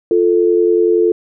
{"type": "tone pair together", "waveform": "sine", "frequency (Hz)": [349.4, 440.2], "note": ["F4", "A4"], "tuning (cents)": [1, 1], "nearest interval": "major third", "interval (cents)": 400, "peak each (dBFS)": -12, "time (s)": [0.11, 1.12], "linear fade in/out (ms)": 2, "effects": []}